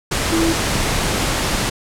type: tone in noise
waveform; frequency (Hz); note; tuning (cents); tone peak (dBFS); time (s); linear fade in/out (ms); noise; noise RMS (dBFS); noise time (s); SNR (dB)
sine; 329.6; E4; 0; -16; 0.32-0.53; 10; pink; -19; 0.11-1.7; 0
effects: low-pass 10000 Hz 12 dB/octave